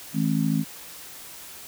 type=harmonic tone; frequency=53.7 Hz; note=A1; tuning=41 cents flat; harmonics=3 / 4 / 5; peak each=-24 / -25 / -26 dBFS; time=0.13-0.65 s; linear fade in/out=50 ms; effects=white hiss -42 dBFS RMS until 1.67 s